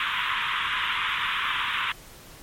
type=band-pass noise; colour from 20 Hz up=pink; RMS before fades=-27 dBFS; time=0-1.92 s; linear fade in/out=2 ms; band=970 to 3600 Hz; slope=96 dB/octave; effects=pink hiss -47 dBFS RMS until 2.42 s + MP3 64 kbps